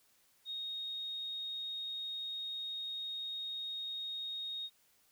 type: tone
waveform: sine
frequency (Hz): 3729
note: A#7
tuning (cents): 0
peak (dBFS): -38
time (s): 0.45-4.7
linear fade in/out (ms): 50
effects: white hiss -70 dBFS RMS until 5.11 s